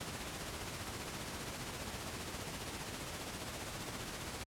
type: noise with tremolo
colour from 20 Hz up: pink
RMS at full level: -41 dBFS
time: 0-4.44 s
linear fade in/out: 10 ms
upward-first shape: triangle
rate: 15 Hz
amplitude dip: 40%
effects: high-pass 60 Hz 12 dB/octave + low-pass 11000 Hz 12 dB/octave